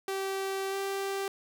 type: tone with pitch glide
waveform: sawtooth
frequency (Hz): 387.4 to 391.9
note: G4 to G4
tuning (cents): -20 to 0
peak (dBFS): -27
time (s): 0.08-1.28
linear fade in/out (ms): 2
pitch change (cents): +20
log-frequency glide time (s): 0.7-0.75
effects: none